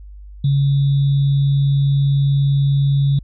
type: tone with sample-and-hold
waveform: sine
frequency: 139.6 Hz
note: C#3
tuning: 13 cents sharp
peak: -12 dBFS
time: 0.44-3.19 s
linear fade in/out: 5 ms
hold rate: 3675 Hz
effects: added 50 Hz sine -34 dBFS peak until 3.23 s + resampled to 11025 Hz